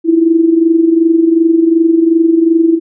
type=tone with amplitude modulation; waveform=sine; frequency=329.6 Hz; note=E4; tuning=in tune; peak=-3 dBFS; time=0.04-2.8 s; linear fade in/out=50 ms; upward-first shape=sine; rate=22.7 Hz; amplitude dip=65%; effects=none